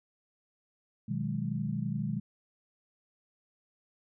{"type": "chord", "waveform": "sine", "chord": "G# minor seventh", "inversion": "first", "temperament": "equal", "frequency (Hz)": [123.47, 155.56, 185, 207.7], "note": ["B2", "D#3", "F#3", "G#3"], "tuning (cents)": [0, 0, 0, 0], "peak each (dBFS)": [-36, -35, -38, -35], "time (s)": [1.08, 2.2], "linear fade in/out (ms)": 10, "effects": []}